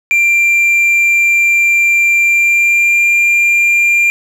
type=tone with pitch glide; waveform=triangle; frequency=2370 to 2389 Hz; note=D7 to D7; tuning=+15 to +29 cents; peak=-6 dBFS; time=0.11-4.1 s; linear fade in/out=0 ms; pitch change=+14 cents; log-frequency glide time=2.21-3.06 s; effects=none